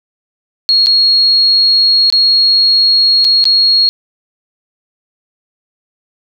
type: tone with dropouts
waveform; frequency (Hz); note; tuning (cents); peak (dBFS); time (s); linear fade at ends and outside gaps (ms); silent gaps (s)
sine; 4299; C8; +46; -6; 0.69-3.89; 0; 0.861-0.869 / 2.101-2.125 / 3.244-3.249 / 3.441-3.454
effects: none